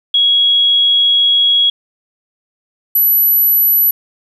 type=tone pair in turn; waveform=sine; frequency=3322 / 11838 Hz; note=G#7 / F#9; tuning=0 / 0 cents; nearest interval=octave + minor seventh; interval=2200 cents; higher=second; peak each=-8 dBFS; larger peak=neither; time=0.14-1.7 / 2.95-3.91 s; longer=first; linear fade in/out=5 ms; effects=8-bit